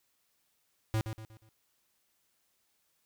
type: tone with echo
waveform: square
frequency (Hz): 110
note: A2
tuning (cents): 0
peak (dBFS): -28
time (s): 0.94-1.01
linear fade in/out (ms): 0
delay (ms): 120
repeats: 4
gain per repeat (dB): -8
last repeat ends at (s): 1.49
effects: white hiss -75 dBFS RMS until 3.05 s